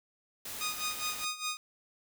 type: noise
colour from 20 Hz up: white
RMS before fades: -41 dBFS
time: 0.45-1.25 s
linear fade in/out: 5 ms
type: tone with tremolo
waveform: 10% pulse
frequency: 1238 Hz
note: D#6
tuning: 9 cents flat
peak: -23 dBFS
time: 0.61-1.57 s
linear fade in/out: 0 ms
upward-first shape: sine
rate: 4.9 Hz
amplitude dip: 80%
effects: none